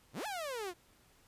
sawtooth exponential two-way sweep, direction up then down, 98 to 881 to 334.3 Hz, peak -34 dBFS, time 0.13-0.74 s, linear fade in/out 50 ms, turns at 0.26 s, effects pink hiss -66 dBFS RMS until 1.27 s + resampled to 32000 Hz

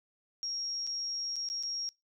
sine tone with dropouts, 5588 Hz, F8, in tune, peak -33 dBFS, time 0.43-1.89 s, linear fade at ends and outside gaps 0 ms, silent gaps 0.867-0.873 / 1.358-1.364 / 1.488-1.5 / 1.627-1.634 s, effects noise-tail reverb RT60 0.2 s tail -24 dB re dry

